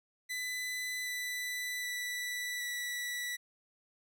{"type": "tone with pitch steps", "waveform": "sawtooth", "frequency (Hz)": [2000, 1985, 1970.2, 1955.4], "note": ["B6", "B6", "B6", "B6"], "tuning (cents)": [21, 8, -5, -18], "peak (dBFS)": -32, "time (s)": [0.29, 3.37], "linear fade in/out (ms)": 20, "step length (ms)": 770, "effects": []}